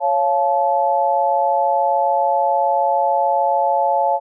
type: chord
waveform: sine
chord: Db augmented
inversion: none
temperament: just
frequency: 554.4 / 693 / 866.2 Hz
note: Db5 / F5 / A5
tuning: 0 / -14 / -27 cents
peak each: -20 / -19 / -17 dBFS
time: 0-4.2 s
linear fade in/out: 50 ms
effects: none